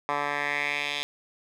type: tone with band-pass filter sweep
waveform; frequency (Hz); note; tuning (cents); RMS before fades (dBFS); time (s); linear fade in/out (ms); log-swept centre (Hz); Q
10% pulse; 144.8; D3; -24; -29; 0.09-1.03; 0; 1200 to 3300; 2.9
effects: none